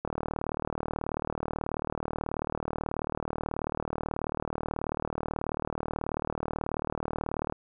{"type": "click train", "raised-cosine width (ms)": 1, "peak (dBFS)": -17, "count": 288, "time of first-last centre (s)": [0.05, 7.524], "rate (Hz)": 38.4, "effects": []}